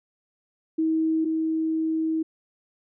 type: tone pair in turn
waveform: sine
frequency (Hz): 319.7 / 319.7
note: D#4 / D#4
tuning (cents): +47 / +47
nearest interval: unison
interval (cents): 0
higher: neither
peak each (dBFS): -20 / -22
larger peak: first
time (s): 0.78-1.25 / 1.25-2.23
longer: second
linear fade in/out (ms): 10
effects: none